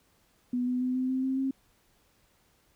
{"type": "tone with pitch steps", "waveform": "sine", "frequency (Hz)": [246.9, 250.2, 253.5, 256.9, 260.4, 263.9, 267.4], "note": ["B3", "B3", "B3", "C4", "C4", "C4", "C4"], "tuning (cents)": [0, 23, 45, -32, -8, 15, 38], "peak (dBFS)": -26, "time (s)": [0.53, 1.51], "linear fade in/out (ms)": 5, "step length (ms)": 140, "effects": ["pink hiss -67 dBFS RMS until 2.75 s"]}